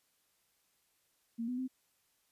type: tone with pitch steps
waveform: sine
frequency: 230.8 / 249.2 / 258.5 Hz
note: A#3 / B3 / C4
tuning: -17 / +16 / -21 cents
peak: -34 dBFS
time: 1.38-1.68 s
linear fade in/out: 20 ms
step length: 100 ms
effects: white hiss -75 dBFS RMS until 2.31 s + resampled to 32000 Hz